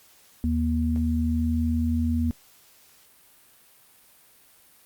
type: tone pair together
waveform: sine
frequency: 79.5 / 238.2 Hz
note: D#2 / A#3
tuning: +38 / +38 cents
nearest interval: octave + perfect fifth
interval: 1900 cents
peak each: -24 dBFS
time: 0.44-2.31 s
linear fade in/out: 0 ms
effects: white hiss -56 dBFS RMS until 4.85 s + Opus 48 kbps